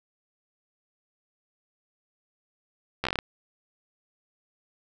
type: slowing click train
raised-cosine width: 0.3 ms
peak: -11 dBFS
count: 8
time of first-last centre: 3.04-3.188 s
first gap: 13 ms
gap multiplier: 1.16
effects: none